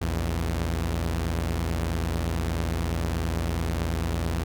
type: tone pair together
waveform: sawtooth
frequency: 58.42 / 83.1 Hz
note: A#1 / E2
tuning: +4 / +15 cents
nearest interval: tritone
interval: 611 cents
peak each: -25 / -23 dBFS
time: 0.01-4.44 s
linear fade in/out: 10 ms
effects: none